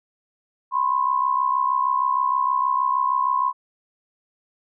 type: tone pair together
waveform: sine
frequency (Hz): 1003.6 / 1070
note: B5 / C6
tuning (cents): +28 / +38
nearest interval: minor second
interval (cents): 110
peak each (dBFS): -21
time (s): 0.71-3.53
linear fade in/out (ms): 50
effects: none